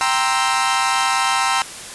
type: chord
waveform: sawtooth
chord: C dominant seventh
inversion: second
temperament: equal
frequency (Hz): 784 / 932.3 / 1046.5 / 1318.5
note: G5 / Bb5 / C6 / E6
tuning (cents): 0 / 0 / 0 / 0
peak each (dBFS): -18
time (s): 0.01-1.62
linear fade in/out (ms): 0
effects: white hiss -33 dBFS RMS until 1.94 s + resampled to 24000 Hz